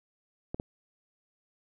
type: clicks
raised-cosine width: 2 ms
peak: -20 dBFS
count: 2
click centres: 0.545 / 0.599 s
effects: none